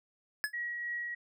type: tone with exponential decay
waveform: square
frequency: 1706 Hz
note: G#6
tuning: 46 cents sharp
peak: -26 dBFS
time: 0.44-0.53 s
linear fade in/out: 0 ms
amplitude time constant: 19 ms
type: tone with tremolo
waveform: sine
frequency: 1910 Hz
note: A#6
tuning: 42 cents sharp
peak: -33 dBFS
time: 0.53-1.15 s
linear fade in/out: 10 ms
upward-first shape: triangle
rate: 3.1 Hz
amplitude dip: 30%
effects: none